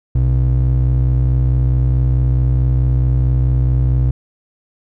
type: ring-modulated tone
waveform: triangle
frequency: 93.8 Hz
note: F#2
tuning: 24 cents sharp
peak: -6 dBFS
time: 0.15-4.11 s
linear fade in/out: 5 ms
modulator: 32.3 Hz
effects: none